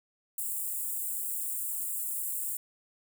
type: high-pass noise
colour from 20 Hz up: white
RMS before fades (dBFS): -34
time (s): 0.38-2.57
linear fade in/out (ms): 2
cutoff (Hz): 7400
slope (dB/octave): 96
effects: none